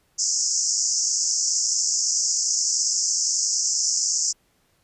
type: band-pass noise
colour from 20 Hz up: white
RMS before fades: -23 dBFS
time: 0.18-4.33 s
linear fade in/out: 20 ms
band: 5100 to 7400 Hz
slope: 96 dB/octave
effects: pink hiss -65 dBFS RMS until 4.83 s + resampled to 32000 Hz